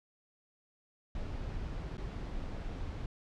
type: noise with dropouts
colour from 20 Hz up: brown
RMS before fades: -39 dBFS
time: 1.15-3.06 s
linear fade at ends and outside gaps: 2 ms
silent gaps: 1.971-1.979 s
effects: low-pass 5000 Hz 12 dB/octave